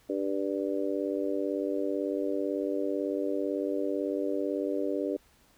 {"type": "harmonic tone", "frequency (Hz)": 98, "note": "G2", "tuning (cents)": 0, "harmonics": [3, 4, 5, 6], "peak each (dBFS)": [-32, -33, -34, -35], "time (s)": [0.09, 5.17], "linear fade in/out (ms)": 10, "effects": ["pink hiss -63 dBFS RMS until 5.57 s"]}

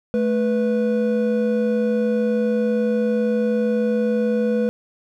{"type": "tone pair together", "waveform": "triangle", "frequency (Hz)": [218, 491.2], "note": ["A3", "B4"], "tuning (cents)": [-16, -9], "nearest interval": "octave + major second", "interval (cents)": 1407, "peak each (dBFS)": -18, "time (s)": [0.14, 4.69], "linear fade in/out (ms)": 0, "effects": []}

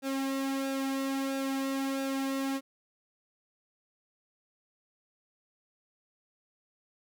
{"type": "tone with flanger", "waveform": "sawtooth", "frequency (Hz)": 270.5, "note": "C#4", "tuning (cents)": -42, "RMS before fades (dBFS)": -32, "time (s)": [0.02, 2.61], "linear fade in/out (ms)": 50, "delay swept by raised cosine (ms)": [0.95, 2.45], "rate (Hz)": 1.5, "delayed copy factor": -0.6, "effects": []}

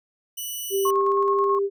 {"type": "tone", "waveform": "5% pulse", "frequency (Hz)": 2960, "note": "F#7", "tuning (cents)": 0, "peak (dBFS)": -21, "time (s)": [0.37, 0.91], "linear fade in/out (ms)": 10}
{"type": "tone with pitch glide", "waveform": "sine", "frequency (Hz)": [392, 397.9], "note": ["G4", "G4"], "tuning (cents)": [0, 26], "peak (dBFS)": -20, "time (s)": [0.7, 1.7], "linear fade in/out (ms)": 50, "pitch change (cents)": 26, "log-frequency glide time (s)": [0.81, 1.24]}
{"type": "tone with tremolo", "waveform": "sine", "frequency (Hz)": 1085, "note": "C#6", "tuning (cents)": -37, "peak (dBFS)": -20, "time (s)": [0.85, 1.59], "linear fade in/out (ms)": 5, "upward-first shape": "square", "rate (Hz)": 9.3, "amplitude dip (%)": 30}
{"effects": []}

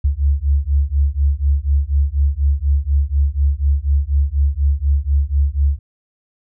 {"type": "beating tone pair", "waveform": "sine", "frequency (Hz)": [68.7, 72.8], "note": ["C#2", "D2"], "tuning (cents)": [-15, -15], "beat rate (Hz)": 4.1, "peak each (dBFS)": -16, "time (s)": [0.04, 5.79], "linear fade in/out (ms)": 10, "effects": []}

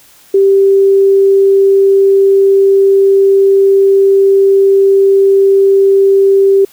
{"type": "tone", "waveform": "sine", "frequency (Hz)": 391.7, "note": "G4", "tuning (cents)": -1, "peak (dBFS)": -4, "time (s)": [0.34, 6.65], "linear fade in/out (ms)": 5, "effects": ["white hiss -43 dBFS RMS until 6.72 s"]}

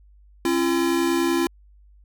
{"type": "tone pair together", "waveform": "square", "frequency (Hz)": [269.6, 340], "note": ["C#4", "F4"], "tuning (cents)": [-48, -46], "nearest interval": "major third", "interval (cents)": 402, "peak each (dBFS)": [-25, -21], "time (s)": [0.45, 1.47], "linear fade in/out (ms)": 2, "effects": ["added 50 Hz sine -49 dBFS peak until 2.04 s"]}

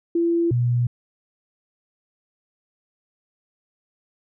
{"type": "tone pair in turn", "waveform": "sine", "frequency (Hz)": [338.5, 121.21], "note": ["E4", "B2"], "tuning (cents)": [46, -32], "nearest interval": "octave + tritone", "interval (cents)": 1778, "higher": "first", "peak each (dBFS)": -17, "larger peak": "neither", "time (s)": [[0.15, 0.51], [0.51, 0.87]], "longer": "neither", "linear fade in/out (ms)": 5, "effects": []}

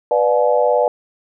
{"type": "chord", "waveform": "sine", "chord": "B diminished seventh", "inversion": "none", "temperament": "just", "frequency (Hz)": [493.9, 592.7, 711.2, 853.4], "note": ["B4", "D5", "F5", "Ab5"], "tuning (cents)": [0, 16, 31, 47], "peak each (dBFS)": [-16, -16, -21, -20], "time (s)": [0.11, 0.88], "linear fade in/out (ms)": 2, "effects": []}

